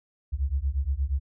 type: beating tone pair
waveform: sine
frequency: 64.6 / 73.1 Hz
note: C2 / D2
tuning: -21 / -7 cents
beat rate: 8.5 Hz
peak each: -27 dBFS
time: 0.32-1.2 s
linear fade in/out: 20 ms
effects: none